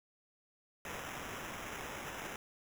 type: noise with sample-and-hold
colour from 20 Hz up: white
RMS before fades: -44 dBFS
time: 0.85-2.36 s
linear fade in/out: 2 ms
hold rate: 4410 Hz
effects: none